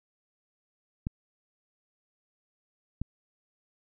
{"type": "clicks", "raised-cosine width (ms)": 5, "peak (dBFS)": [-18, -19], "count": 2, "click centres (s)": [1.069, 3.016], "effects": []}